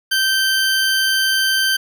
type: tone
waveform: 20% pulse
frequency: 1556 Hz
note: G6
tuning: 13 cents flat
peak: -10 dBFS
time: 0.11-1.77 s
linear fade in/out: 10 ms
effects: none